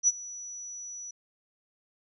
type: tone with ADSR envelope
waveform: sine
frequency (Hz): 5900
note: F#8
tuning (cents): -6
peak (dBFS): -17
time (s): 0.03-1.11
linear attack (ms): 48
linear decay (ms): 33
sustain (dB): -21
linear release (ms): 6
effects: none